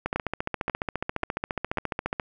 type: two click trains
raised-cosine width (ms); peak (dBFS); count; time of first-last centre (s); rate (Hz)
0.5; -12 / -11; 32 / 4; 0.06-2.198 / 0.16-1.773; 14.5 / 1.86
effects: none